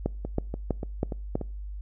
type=two click trains; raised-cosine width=2 ms; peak=-19 / -12 dBFS; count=5 / 5; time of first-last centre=0.25-1.413 / 0.06-1.354 s; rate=3.44 / 3.09 Hz; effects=noise-tail reverb RT60 0.5 s tail -26 dB re dry + added 50 Hz sine -34 dBFS peak until 1.81 s